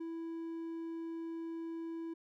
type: tone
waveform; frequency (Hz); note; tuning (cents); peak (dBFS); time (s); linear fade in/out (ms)
triangle; 330; E4; +2; -37; 0-2.14; 10
effects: none